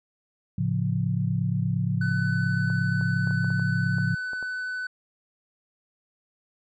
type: chord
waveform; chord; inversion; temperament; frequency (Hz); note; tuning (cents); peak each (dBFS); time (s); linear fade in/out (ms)
sine; A augmented; none; equal with one note detuned; 110 / 138.59 / 175.73; A2 / C#3 / E#3; 0 / 0 / +11; -27; 0.58-4.15; 5
type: tone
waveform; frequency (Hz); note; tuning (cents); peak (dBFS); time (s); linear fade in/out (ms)
triangle; 1502; F#6; +26; -27; 2.01-4.87; 5
type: clicks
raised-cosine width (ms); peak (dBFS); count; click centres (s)
1; -28; 10; 2.701 / 3.012 / 3.273 / 3.309 / 3.445 / 3.504 / 3.596 / 3.984 / 4.333 / 4.427
effects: resampled to 16000 Hz